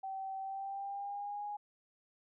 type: tone with pitch glide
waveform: sine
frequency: 771 to 826.3 Hz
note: G5 to G#5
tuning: -29 to -9 cents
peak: -38 dBFS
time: 0.03-1.57 s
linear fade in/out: 10 ms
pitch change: +120 cents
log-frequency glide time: 0.4-1.46 s
effects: none